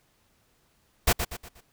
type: noise with echo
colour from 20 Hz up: pink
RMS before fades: -20 dBFS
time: 1.07-1.13 s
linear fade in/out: 10 ms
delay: 120 ms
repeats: 4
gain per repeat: -8 dB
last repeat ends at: 1.61 s
effects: pink hiss -67 dBFS RMS until 1.72 s